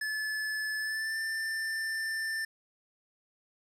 square tone with pitch glide, 1730 to 1781.7 Hz, A6 to A6, -30 to +21 cents, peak -32 dBFS, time 0.01-2.45 s, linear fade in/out 5 ms, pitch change +51 cents, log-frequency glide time 0.78-1.19 s, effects low-pass 11000 Hz 12 dB/octave + 10-bit

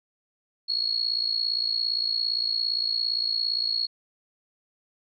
sine tone with amplitude modulation, 4326 Hz, C#8, 43 cents flat, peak -20 dBFS, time 0.68-3.87 s, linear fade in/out 20 ms, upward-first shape sine, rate 57.5 Hz, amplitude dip 80%, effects none

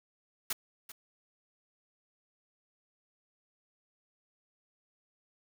white noise with echo, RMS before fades -33 dBFS, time 0.5-0.53 s, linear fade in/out 5 ms, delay 390 ms, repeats 1, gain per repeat -14 dB, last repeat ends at 0.92 s, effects none

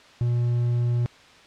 triangle tone, 120.2 Hz, B2, 46 cents flat, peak -18 dBFS, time 0.21-1.06 s, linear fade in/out 0 ms, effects white hiss -50 dBFS RMS until 1.46 s + low-pass 4000 Hz 12 dB/octave

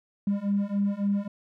triangle beating tone pair, 199.3 / 202.9 Hz, G3 / G#3, +29 / -40 cents, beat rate 3.6 Hz, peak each -24 / -23 dBFS, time 0.27-1.28 s, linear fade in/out 5 ms, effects tanh soft clip ceiling -19 dBFS

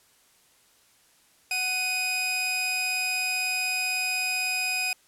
sawtooth tone pair together, 742 / 2494 Hz, F#5 / D#7, +5 / +3 cents, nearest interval octave + major sixth, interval 2098 cents, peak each -32 / -22 dBFS, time 1.51-4.93 s, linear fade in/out 2 ms, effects white hiss -61 dBFS RMS until 5.07 s + low-pass 12000 Hz 12 dB/octave

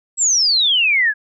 sine exponential sweep, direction down, 7870 to 1634 Hz, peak -12 dBFS, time 0.17-1.14 s, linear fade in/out 50 ms, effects none

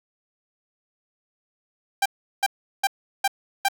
sawtooth tone bursts, 789 Hz, G5, 11 cents sharp, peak -14 dBFS, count 5, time 2.02-3.685 s, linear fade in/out 5 ms, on 37 ms, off 370 ms, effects none

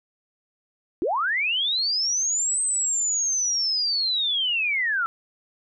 sine linear two-way sweep, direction up then down, 292.4 to 8290 to 1304 Hz, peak -21 dBFS, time 1.02-5.06 s, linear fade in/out 0 ms, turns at 2.62 s, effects none

